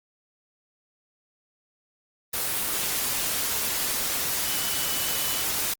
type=tone in noise; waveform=sine; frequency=2975 Hz; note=F#7; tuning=9 cents sharp; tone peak=-36 dBFS; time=4.45-5.43 s; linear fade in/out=10 ms; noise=white; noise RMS=-27 dBFS; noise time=2.33-5.74 s; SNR=-12 dB; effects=Opus 24 kbps